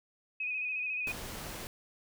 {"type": "tone with vibrato", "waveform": "sine", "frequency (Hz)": 2508, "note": "D#7", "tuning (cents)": 13, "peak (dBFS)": -32, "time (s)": [0.4, 1.12], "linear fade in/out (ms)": 5, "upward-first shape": "square", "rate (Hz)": 14, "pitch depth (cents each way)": 30}
{"type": "noise", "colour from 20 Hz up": "pink", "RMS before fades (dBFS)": -42, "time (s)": [1.07, 1.67], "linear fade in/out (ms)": 0}
{"effects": []}